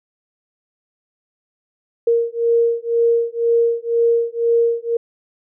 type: beating tone pair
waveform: sine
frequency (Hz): 465 / 467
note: A#4 / A#4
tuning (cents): -4 / +3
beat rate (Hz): 2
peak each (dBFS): -17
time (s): 2.07-4.97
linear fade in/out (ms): 5
effects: none